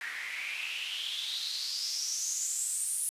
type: noise with band-pass filter sweep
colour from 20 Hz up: white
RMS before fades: -35 dBFS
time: 0.01-3.09 s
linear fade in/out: 0 ms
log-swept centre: 1800 to 10000 Hz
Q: 6.8
effects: resampled to 32000 Hz